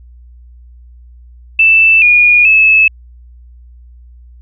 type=tone with pitch steps; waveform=sine; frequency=2648 / 2439 / 2601 Hz; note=E7 / D#7 / E7; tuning=+7 / -35 / -24 cents; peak=-4 dBFS; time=1.59-2.88 s; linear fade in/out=5 ms; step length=430 ms; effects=added 60 Hz sine -35 dBFS peak until 4.41 s